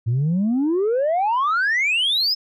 sine exponential sweep, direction up, 110 to 5260 Hz, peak -15 dBFS, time 0.06-2.35 s, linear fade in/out 20 ms, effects tanh soft clip ceiling -15 dBFS

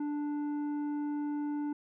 sine tone with tanh clipping, 293.7 Hz, D4, in tune, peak -33 dBFS, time 0-1.73 s, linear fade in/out 5 ms, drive 8 dB, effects none

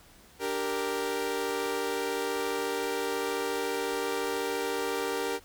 sawtooth chord, G minor, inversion second, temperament equal, 293.7 / 392 / 466.2 Hz, D4 / G4 / Bb4, 0 / 0 / 0 cents, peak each -34 / -29 / -28 dBFS, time 0.39-5.4 s, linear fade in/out 50 ms, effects pink hiss -56 dBFS RMS until 5.44 s

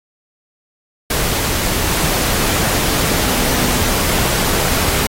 sine tone in noise, 246.2 Hz, B3, 5 cents flat, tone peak -25 dBFS, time 3.26-3.93 s, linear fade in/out 5 ms, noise pink, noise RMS -17 dBFS, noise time 1.1-5.07 s, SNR -11 dB, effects AAC 48 kbps

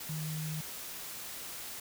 sine tone in noise, 155.56 Hz, D#3, in tune, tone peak -35 dBFS, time 0.09-0.61 s, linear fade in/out 5 ms, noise white, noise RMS -43 dBFS, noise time 0-1.8 s, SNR +5 dB, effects none

